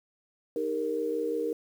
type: chord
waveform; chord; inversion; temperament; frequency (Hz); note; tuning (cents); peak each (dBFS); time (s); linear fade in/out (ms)
sine; Eb major; none; equal with one note detuned; 311.1 / 400.5 / 466.2; Eb4 / G4 / Bb4; 0 / +37 / 0; -34 / -35 / -29; 0.56-1.53; 2
effects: 9-bit